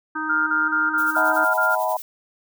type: harmonic tone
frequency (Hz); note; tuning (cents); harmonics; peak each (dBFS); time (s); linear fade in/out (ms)
311.1; D#4; 0; 1 / 3 / 4 / 5; -30 / -31 / -29 / -28; 0.15-1.45; 10
type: tone bursts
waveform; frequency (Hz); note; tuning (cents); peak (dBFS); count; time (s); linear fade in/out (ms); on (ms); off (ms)
sine; 1400; F6; +4; -18; 7; 0.29-1.754; 10; 180; 34
type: noise with tremolo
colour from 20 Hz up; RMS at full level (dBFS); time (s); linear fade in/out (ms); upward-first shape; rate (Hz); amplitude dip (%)
violet; -34; 0.98-2.02; 0; sine; 11; 65
type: chord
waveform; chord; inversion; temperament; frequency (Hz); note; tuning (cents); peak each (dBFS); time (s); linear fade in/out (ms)
sine; B dominant seventh; first; equal with one note detuned; 635.7 / 740 / 880 / 987.8; D#5 / F#5 / A5 / B5; +37 / 0 / 0 / 0; -24 / -26 / -27 / -25; 1.16-1.97; 5
effects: none